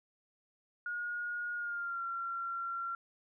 sine tone with pitch glide, 1437 to 1369.7 Hz, F6 to F6, +49 to -34 cents, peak -35 dBFS, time 0.86-2.95 s, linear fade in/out 2 ms, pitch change -83 cents, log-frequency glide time 1.55-2.03 s, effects none

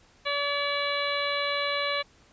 harmonic tone, 572 Hz, D5, 46 cents flat, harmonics 1 / 2 / 3 / 4 / 5 / 6 / 7, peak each -31 / -32 / -35 / -32 / -38 / -37 / -34 dBFS, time 0.25-2.03 s, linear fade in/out 20 ms, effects pink hiss -59 dBFS RMS until 2.32 s + resampled to 16000 Hz

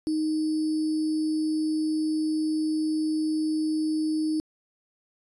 sine tone with sample-and-hold, 311.1 Hz, D#4, in tune, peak -23 dBFS, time 0.07-4.4 s, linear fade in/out 0 ms, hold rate 4900 Hz, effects resampled to 24000 Hz

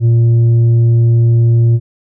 sine tone with tanh clipping, 116.54 Hz, A#2, in tune, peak -7 dBFS, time 0-1.8 s, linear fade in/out 50 ms, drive 4 dB, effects none

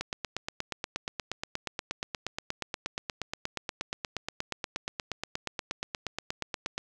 click train, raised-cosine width 0.2 ms, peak -15 dBFS, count 58, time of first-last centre 0.01-6.78 s, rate 8.42 Hz, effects none

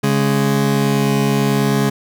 30% pulse tone pair together, 138.51 / 207.7 Hz, C#3 / G#3, -1 / 0 cents, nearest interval perfect fifth, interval 701 cents, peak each -14 dBFS, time 0.03-1.9 s, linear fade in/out 10 ms, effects none

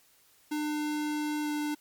square tone with pitch glide, 300.1 to 297.9 Hz, D4 to D4, +38 to +25 cents, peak -30 dBFS, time 0.51-1.75 s, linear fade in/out 10 ms, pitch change -13 cents, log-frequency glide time 1.42-1.49 s, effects white hiss -63 dBFS RMS until 1.8 s + MP3 96 kbps

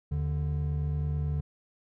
triangle tone pair together, 77.78 / 146.83 Hz, D#2 / D3, 0 / 0 cents, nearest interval major seventh, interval 1100 cents, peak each -28 dBFS, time 0.11-1.41 s, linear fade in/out 10 ms, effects none

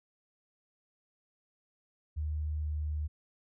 sine tone with pitch glide, 76.2 to 75.72 Hz, D#2 to D#2, -36 to -47 cents, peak -31 dBFS, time 2.16-3.08 s, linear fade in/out 20 ms, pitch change -11 cents, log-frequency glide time 2.62-2.68 s, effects none

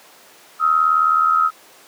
sine tone pair together, 1271 / 1350.2 Hz, D#6 / E6, +36 / +41 cents, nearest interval minor second, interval 105 cents, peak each -14 / -18 dBFS, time 0.59-1.51 s, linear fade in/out 50 ms, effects pink hiss -46 dBFS RMS until 1.87 s + high-pass 400 Hz 12 dB/octave

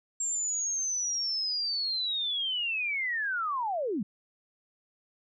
sine linear sweep, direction down, 7459 to 174.61 Hz, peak -28 dBFS, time 0.2-4.03 s, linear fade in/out 5 ms, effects none

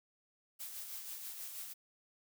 blue noise with tremolo, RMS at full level -44 dBFS, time 0.59-1.74 s, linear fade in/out 20 ms, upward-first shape sine, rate 6.2 Hz, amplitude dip 40%, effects none

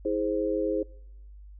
sine chord, E augmented, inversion none, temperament equal with one note detuned, 322.8 / 415.3 / 523.3 Hz, E4 / G#4 / B#4, -36 / 0 / 0 cents, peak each -29 dBFS, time 0.05-0.83 s, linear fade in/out 5 ms, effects noise-tail reverb RT60 0.9 s tail -25 dB re dry + added 50 Hz sine -44 dBFS peak until 1.59 s

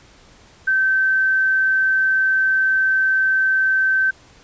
sine tone, 1546 Hz, G6, 24 cents flat, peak -14 dBFS, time 0.67-4.11 s, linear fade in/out 10 ms, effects pink hiss -49 dBFS RMS until 4.43 s + resampled to 16000 Hz

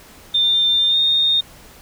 sine tone with pitch glide, 3598 to 3674 Hz, A7 to A#7, +38 to -26 cents, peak -13 dBFS, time 0.34-1.41 s, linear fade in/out 10 ms, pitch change +36 cents, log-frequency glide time 0.87-0.97 s, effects pink hiss -44 dBFS RMS until 1.81 s

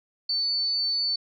sine tone, 4502 Hz, C#8, 26 cents sharp, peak -23 dBFS, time 0.29-1.16 s, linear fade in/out 5 ms, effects none

